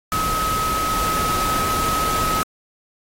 sine tone in noise, 1278 Hz, D#6, 46 cents sharp, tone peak -20 dBFS, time 0.12-2.43 s, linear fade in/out 0 ms, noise pink, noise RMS -25 dBFS, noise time 0.12-2.43 s, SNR +2 dB, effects AAC 48 kbps

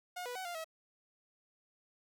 sawtooth tone with pitch steps, 719 / 491.2 / 751 / 698 / 644 Hz, F#5 / B4 / F#5 / F5 / E5, -50 / -9 / +26 / -1 / -41 cents, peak -36 dBFS, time 0.16-0.645 s, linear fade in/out 10 ms, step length 97 ms, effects none

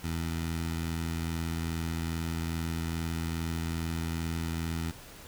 15% pulse tone with notch filter, 82.41 Hz, E2, in tune, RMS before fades -33 dBFS, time 0.03-4.92 s, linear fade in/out 20 ms, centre 570 Hz, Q 0.66, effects pink hiss -49 dBFS RMS until 5.27 s

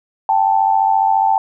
sine tone pair together, 784 / 878.6 Hz, G5 / A5, 0 / -3 cents, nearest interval major second, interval 197 cents, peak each -14 dBFS, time 0.29-1.38 s, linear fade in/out 2 ms, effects none

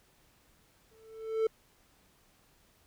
triangle tone with exponential growth, 443.4 Hz, A4, 13 cents sharp, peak -21 dBFS, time 0.91-1.47 s, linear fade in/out 5 ms, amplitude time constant 120 ms, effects pink hiss -66 dBFS RMS until 2.86 s

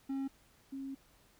triangle / sine tone pair in turn, 270.9 / 270.9 Hz, C#4 / C#4, -40 / -40 cents, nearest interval unison, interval 0 cents, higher neither, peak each -32 / -39 dBFS, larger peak first, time 0.09-0.28 / 0.72-0.95 s, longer second, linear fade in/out 10 ms, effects pink hiss -66 dBFS RMS until 1.39 s

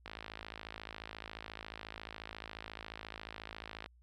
click train, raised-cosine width 0.3 ms, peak -27 dBFS, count 207, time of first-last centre 0.06-3.861 s, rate 54.2 Hz, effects added 60 Hz sine -61 dBFS peak until 4.02 s

